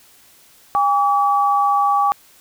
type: tone pair together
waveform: sine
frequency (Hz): 809 / 1144.1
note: G#5 / D6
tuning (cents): -46 / -46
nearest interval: tritone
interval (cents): 600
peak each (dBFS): -16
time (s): 0.75-2.12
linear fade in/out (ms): 0
effects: white hiss -50 dBFS RMS until 2.4 s